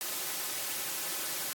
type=noise with comb filter; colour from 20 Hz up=white; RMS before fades=-35 dBFS; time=0.01-1.53 s; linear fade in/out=0 ms; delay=4.3 ms; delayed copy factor=-0.5; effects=high-pass 200 Hz 12 dB/octave + AAC 64 kbps